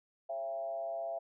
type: tone with frequency modulation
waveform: sine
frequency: 671 Hz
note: E5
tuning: 31 cents sharp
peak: -35 dBFS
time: 0.29-1.19 s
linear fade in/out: 10 ms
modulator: 126 Hz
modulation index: 0.62
effects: none